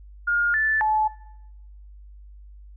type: tone with pitch steps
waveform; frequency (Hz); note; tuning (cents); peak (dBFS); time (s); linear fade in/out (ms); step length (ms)
sine; 1419 / 1754 / 862; F6 / A6 / A5; +27 / -6 / -36; -19; 0.27-1.08; 10; 270
effects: noise-tail reverb RT60 0.9 s tail -20 dB re dry + added 50 Hz sine -42 dBFS peak until 2.76 s